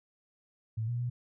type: tone with pitch steps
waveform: sine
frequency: 111.1 / 120 / 122.1 Hz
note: A2 / B2 / B2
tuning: +17 / -49 / -19 cents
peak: -30 dBFS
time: 0.77-1.1 s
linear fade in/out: 10 ms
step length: 110 ms
effects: none